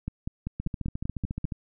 two click trains, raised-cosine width 5 ms, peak -18 / -19 dBFS, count 8 / 14, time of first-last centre 0.08-1.445 / 0.6-1.522 s, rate 5.13 / 14.1 Hz, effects none

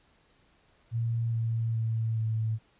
sine tone with pitch steps, 115.6 / 114.01 / 112.44 / 110.89 Hz, A#2 / A#2 / A2 / A2, -14 / -38 / +38 / +14 cents, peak -26 dBFS, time 0.91-2.59 s, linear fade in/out 50 ms, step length 420 ms, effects pink hiss -65 dBFS RMS until 2.79 s + resampled to 8000 Hz

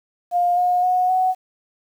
sine tone with pitch steps, 706 / 718.3 / 730.9 / 743.7 Hz, F5 / F5 / F#5 / F#5, +19 / +48 / -21 / +9 cents, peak -15 dBFS, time 0.31-1.35 s, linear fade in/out 50 ms, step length 260 ms, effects 8-bit

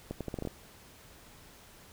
accelerating click train, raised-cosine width 2 ms, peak -22 dBFS, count 8, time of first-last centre 0.11-0.473 s, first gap 97 ms, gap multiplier 0.78, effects pink hiss -55 dBFS RMS until 1.92 s

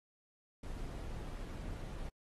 brown noise, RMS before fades -43 dBFS, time 0.63-2.09 s, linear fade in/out 5 ms, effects AAC 32 kbps

